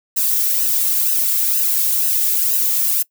violet noise with flanger, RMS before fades -17 dBFS, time 0.16-3.03 s, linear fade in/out 10 ms, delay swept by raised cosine 0.88 to 2.08 ms, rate 2.1 Hz, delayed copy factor -0.9, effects noise-tail reverb RT60 0.1 s tail -22 dB re dry

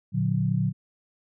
sine chord, Bb augmented, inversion none, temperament equal with one note detuned, 116.54 / 146.83 / 181.92 Hz, Bb2 / D3 / F#3, 0 / 0 / -29 cents, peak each -26 dBFS, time 0.12-0.73 s, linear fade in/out 50 ms, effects none

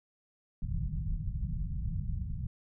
pink low-pass noise, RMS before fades -34 dBFS, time 0.62-2.47 s, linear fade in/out 5 ms, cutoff 180 Hz, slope 48 dB/octave, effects none

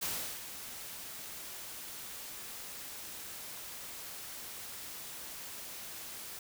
white noise with ADSR envelope, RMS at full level -35 dBFS, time 0.01-6.39 s, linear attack 17 ms, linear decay 370 ms, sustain -10 dB, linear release 3 ms, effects none

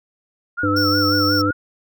sine tone with vibrato, 1368 Hz, F6, 36 cents flat, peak -20 dBFS, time 0.57-1.53 s, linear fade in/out 20 ms, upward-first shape sine, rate 5.5 Hz, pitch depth 100 cents each way
harmonic tone, 100 Hz, G2, 35 cents sharp, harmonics 1 / 3 / 5, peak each -23 / -19 / -24 dBFS, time 0.63-1.51 s, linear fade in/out 5 ms
square tone, 5430 Hz, F8, 50 cents flat, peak -20 dBFS, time 0.76-1.42 s, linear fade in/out 10 ms
effects none

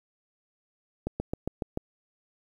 slowing click train, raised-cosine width 2 ms, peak -16 dBFS, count 6, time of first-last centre 1.07-1.774 s, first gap 130 ms, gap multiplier 1.04, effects 9-bit

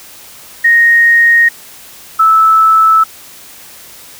sine tone pair in turn, 1864.7 / 1310.6 Hz, A#6 / E6, 0 / -10 cents, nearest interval tritone, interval 610 cents, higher first, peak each -4 dBFS, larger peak neither, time 0.64-1.49 / 2.19-3.04 s, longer neither, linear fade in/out 10 ms, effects white hiss -35 dBFS RMS until 4.19 s

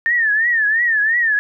sine tone with vibrato, 1800 Hz, A6, 39 cents sharp, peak -13 dBFS, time 0.06-1.39 s, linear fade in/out 0 ms, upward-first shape triangle, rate 2.9 Hz, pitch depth 150 cents each way, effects none

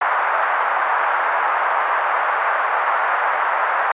pink band-pass noise, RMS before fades -19 dBFS, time 0.01-3.92 s, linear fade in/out 5 ms, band 780 to 1600 Hz, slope 24 dB/octave, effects resampled to 8000 Hz

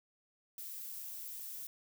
violet noise, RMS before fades -45 dBFS, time 0.58-1.67 s, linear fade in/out 2 ms, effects none

